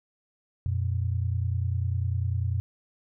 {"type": "tone pair together", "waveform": "sine", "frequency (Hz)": [89.8, 119.87], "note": ["F2", "A#2"], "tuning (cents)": [49, 49], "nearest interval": "perfect fourth", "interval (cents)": 500, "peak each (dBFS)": [-26, -29], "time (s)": [0.66, 2.6], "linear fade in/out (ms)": 0, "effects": []}